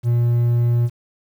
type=tone; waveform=triangle; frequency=119.2 Hz; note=A#2; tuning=39 cents sharp; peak=-12 dBFS; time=0.03-0.9 s; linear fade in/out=50 ms; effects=8-bit

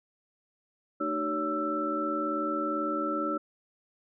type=tone cluster; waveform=sine; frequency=222 / 304.6 / 382.7 / 564 / 1328 Hz; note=A3 / D#4 / G4 / C#5 / E6; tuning=+16 / -37 / -42 / +30 / +12 cents; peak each=-40 / -32 / -38 / -35 / -31 dBFS; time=1-3.38 s; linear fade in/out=10 ms; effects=none

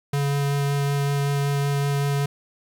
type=tone with vibrato; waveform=square; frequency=141.5 Hz; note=C#3; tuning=36 cents sharp; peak=-21 dBFS; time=0.13-2.26 s; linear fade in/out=5 ms; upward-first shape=sine; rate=5.3 Hz; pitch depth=8 cents each way; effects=9-bit

